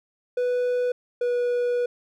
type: tone pair in turn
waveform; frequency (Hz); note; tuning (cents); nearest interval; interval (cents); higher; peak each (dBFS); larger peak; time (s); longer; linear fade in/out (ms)
triangle; 493.9 / 486.8; B4 / B4; 0 / -25; unison; 25; first; -19; neither; 0.37-0.92 / 1.21-1.86; second; 5
effects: none